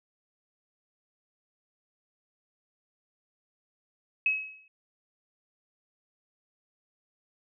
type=tone with exponential decay; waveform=sine; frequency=2564 Hz; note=E7; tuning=49 cents flat; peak=-20 dBFS; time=4.26-4.68 s; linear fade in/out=2 ms; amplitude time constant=91 ms; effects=none